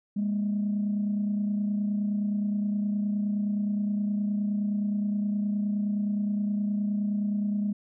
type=tone pair together; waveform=sine; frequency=204.9 / 234.5 Hz; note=G#3 / A#3; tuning=-23 / +11 cents; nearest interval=major second; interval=234 cents; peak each=-24 / -35 dBFS; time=0.16-7.73 s; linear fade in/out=10 ms; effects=tanh soft clip ceiling -20 dBFS